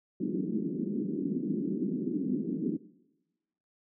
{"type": "band-pass noise", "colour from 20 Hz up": "pink", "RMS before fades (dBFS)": -32, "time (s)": [0.2, 2.77], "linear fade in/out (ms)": 5, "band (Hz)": [180, 360], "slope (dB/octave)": 48, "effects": ["noise-tail reverb RT60 1.0 s tail -19 dB re dry"]}